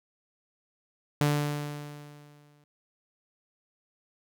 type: tone with exponential decay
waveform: sawtooth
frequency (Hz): 146.83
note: D3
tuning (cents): 0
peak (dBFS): -17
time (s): 1.21-2.64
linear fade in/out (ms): 0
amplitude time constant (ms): 310
effects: none